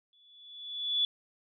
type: tone with exponential growth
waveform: sine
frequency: 3438 Hz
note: A7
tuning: 41 cents flat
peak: -23 dBFS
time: 0.13-1.05 s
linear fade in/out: 1 ms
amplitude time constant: 200 ms
effects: none